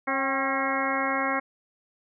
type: harmonic tone with a mistuned harmonic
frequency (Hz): 270.8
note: C#4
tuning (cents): -40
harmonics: 1 / 2 / 3 / 4 / 5 / 6 / 7 / 8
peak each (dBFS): -32 / -32 / -32 / -30 / -33 / -34 / -33 / -32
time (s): 0.07-1.4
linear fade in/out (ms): 10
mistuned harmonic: 3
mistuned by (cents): -50
effects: none